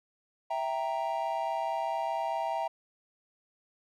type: chord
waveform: triangle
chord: E diminished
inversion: none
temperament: equal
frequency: 659.3 / 784 / 932.3 Hz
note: E5 / G5 / Bb5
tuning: 0 / 0 / 0 cents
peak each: -32 dBFS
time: 0.5-2.68 s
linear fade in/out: 10 ms
effects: none